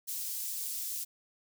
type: high-pass noise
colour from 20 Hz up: white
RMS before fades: -37 dBFS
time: 0.07-1.05 s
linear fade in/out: 20 ms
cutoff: 5700 Hz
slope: 12 dB/octave
effects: none